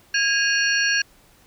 sine tone cluster, 1639 / 2503 / 2787 / 4377 / 5670 Hz, G#6 / D#7 / F7 / C#8 / F8, -23 / +10 / -4 / -23 / +25 cents, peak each -20 / -28 / -26 / -25 / -28 dBFS, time 0.14-1.02 s, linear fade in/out 5 ms, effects pink hiss -55 dBFS RMS until 1.46 s

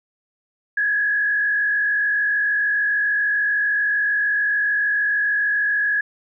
sine tone with frequency modulation, 1677 Hz, G#6, 16 cents sharp, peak -17 dBFS, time 0.77-6.01 s, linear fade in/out 5 ms, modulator 46.8 Hz, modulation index 0.8, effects none

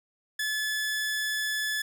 sawtooth tone, 1723 Hz, A6, 37 cents flat, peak -24 dBFS, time 0.39-1.82 s, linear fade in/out 5 ms, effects none

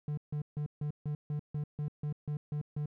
triangle tone bursts, 148.3 Hz, D3, 17 cents sharp, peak -30 dBFS, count 12, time 0.08-2.858 s, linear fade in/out 2 ms, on 94 ms, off 150 ms, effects none

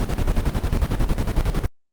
brown noise with tremolo, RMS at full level -18 dBFS, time 0-1.66 s, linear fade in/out 0 ms, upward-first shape square, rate 11 Hz, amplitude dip 65%, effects Opus 24 kbps

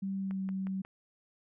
sine tone with pitch glide, 194.1 to 191.1 Hz, G3 to G3, -17 to -44 cents, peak -32 dBFS, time 0.02-0.82 s, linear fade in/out 10 ms, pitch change -27 cents, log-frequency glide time 0.17-0.42 s
click train, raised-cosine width 0.5 ms, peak -33 dBFS, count 4, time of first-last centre 0.31-0.85 s, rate 5.56 Hz
effects none

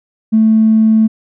triangle tone with tanh clipping, 220 Hz, A3, in tune, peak -6 dBFS, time 0.32-1.08 s, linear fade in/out 20 ms, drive 4 dB, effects none

